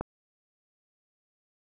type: click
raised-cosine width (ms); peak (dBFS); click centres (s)
1; -17; 0.01
effects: none